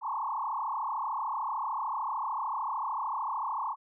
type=tone with frequency modulation; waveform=sine; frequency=987.8 Hz; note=B5; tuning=in tune; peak=-30 dBFS; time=0.01-3.76 s; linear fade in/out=50 ms; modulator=33.4 Hz; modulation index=4.3; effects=none